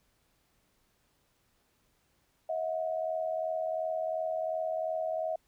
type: tone pair together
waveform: sine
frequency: 639 / 721.8 Hz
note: D#5 / F#5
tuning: +46 / -43 cents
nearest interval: major second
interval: 211 cents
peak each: -31 / -36 dBFS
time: 2.49-5.36 s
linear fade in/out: 5 ms
effects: pink hiss -72 dBFS RMS until 5.47 s